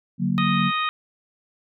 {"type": "chord", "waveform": "sine", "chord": "D augmented", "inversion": "none", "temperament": "equal with one note detuned", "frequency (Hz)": [143.98, 185, 233.1], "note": ["D3", "F#3", "A#3"], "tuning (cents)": [-34, 0, 0], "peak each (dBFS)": [-26, -22, -25], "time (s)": [0.18, 0.72], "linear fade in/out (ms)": 50}
{"type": "harmonic tone", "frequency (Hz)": 622.3, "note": "D#5", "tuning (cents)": 0, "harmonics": [2, 3, 4, 5, 6], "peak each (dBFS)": [-23, -31, -29, -35, -31], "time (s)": [0.38, 0.89], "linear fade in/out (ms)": 0}
{"effects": []}